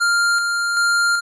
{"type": "tone with tremolo", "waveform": "square", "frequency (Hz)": 1398, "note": "F6", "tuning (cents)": 1, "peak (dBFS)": -15, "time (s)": [0, 1.21], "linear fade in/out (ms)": 20, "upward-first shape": "square", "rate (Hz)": 1.3, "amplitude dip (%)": 35, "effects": ["resampled to 22050 Hz"]}